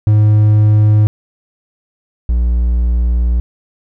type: tone pair in turn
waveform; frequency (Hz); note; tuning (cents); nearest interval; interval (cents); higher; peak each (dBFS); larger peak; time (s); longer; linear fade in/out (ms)
triangle; 106.2 / 59.47; G#2 / A#1; +39 / +35; minor seventh; 1004; first; -4 / -8; first; 0.07-1.07 / 2.29-3.4; second; 0
effects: none